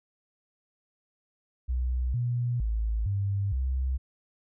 sine tone with pitch steps, 62.3 / 121.4 / 54.7 / 99.3 / 65.1 Hz, B1 / B2 / A1 / G2 / C2, +16 / -29 / -9 / +23 / -8 cents, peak -25 dBFS, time 1.68-3.98 s, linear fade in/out 20 ms, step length 460 ms, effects none

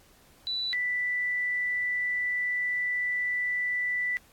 sine tone pair in turn, 3965 / 1976.8 Hz, B7 / B6, +6 / +1 cents, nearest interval octave, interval 1205 cents, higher first, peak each -28 / -26 dBFS, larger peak second, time 0.47-0.73 / 0.73-4.17 s, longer second, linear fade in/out 0 ms, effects pink hiss -59 dBFS RMS until 4.32 s + AAC 64 kbps

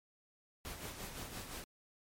pink noise with tremolo, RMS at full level -44 dBFS, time 0.65-1.64 s, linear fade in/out 0 ms, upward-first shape sine, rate 5.8 Hz, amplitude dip 50%, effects MP3 64 kbps

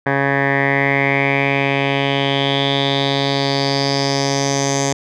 10% pulse tone with low-pass filter sweep, 138.59 Hz, C#3, in tune, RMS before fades -17 dBFS, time 0.06-4.93 s, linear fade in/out 5 ms, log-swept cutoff 1600 to 6700 Hz, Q 5.5, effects none

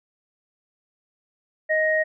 sine tone pair together, 625.4 / 1874 Hz, D#5 / A#6, +9 / +9 cents, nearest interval octave + perfect fifth, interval 1900 cents, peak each -21 dBFS, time 1.69-2.04 s, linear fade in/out 20 ms, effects none

